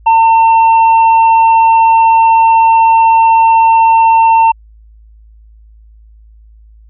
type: tone with tanh clipping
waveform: sine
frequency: 904 Hz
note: A5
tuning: 47 cents sharp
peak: -5 dBFS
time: 0.06-4.52 s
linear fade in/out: 10 ms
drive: 5 dB
effects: added 54 Hz sine -37 dBFS peak until 6.89 s + resampled to 8000 Hz